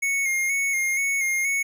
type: tone with vibrato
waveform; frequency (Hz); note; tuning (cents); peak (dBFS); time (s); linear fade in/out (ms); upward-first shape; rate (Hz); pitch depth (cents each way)
square; 2171; C#7; -37; -22; 0.02-1.63; 10; square; 2.1; 33
effects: none